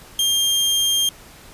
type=tone; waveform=sawtooth; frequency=3200 Hz; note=G7; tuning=35 cents sharp; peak=-13 dBFS; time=0.19-1.09 s; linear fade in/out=2 ms; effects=pink hiss -44 dBFS RMS until 1.53 s + resampled to 32000 Hz